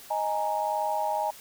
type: chord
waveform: sine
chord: D# suspended fourth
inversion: none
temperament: equal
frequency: 622.3 / 830.6 / 932.3 Hz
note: D#5 / G#5 / A#5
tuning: 0 / 0 / 0 cents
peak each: -31 / -28 / -31 dBFS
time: 0.1-1.31 s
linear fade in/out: 10 ms
effects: white hiss -48 dBFS RMS until 1.4 s